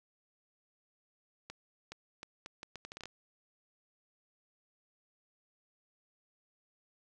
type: accelerating click train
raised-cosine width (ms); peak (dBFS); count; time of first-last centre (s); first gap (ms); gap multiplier
0.2; -27; 12; 1.5-3.057; 420; 0.74
effects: none